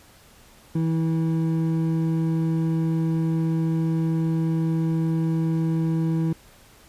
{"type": "tone pair together", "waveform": "triangle", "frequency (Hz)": [162.3, 324.6], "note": ["E3", "E4"], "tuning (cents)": [-27, -27], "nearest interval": "octave", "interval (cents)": 1200, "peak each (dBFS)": [-19, -25], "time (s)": [0.75, 6.33], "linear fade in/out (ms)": 5, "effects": ["pink hiss -52 dBFS RMS until 6.88 s", "resampled to 32000 Hz"]}